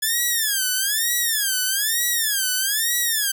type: tone with vibrato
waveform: 5% pulse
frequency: 1700 Hz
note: G#6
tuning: 40 cents sharp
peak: -9 dBFS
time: 0.02-3.32 s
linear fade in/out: 10 ms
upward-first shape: sine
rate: 1.1 Hz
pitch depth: 220 cents each way
effects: none